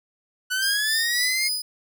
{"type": "linear sweep", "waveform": "sawtooth", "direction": "up", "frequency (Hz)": [1480, 2160], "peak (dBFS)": -19, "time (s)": [0.5, 1.49], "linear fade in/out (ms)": 20}
{"type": "tone with tremolo", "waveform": "sawtooth", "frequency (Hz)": 4978, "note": "D#8", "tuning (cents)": 0, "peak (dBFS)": -20, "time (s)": [0.62, 1.62], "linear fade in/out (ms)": 5, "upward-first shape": "sine", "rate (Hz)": 3.7, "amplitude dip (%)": 55}
{"effects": []}